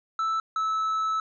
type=tone pair in turn; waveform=triangle; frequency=1318.5 / 1304.9 Hz; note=E6 / E6; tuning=0 / -18 cents; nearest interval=unison; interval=18 cents; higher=first; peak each=-22 dBFS; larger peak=neither; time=0.19-0.4 / 0.56-1.2 s; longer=second; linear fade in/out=2 ms; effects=resampled to 16000 Hz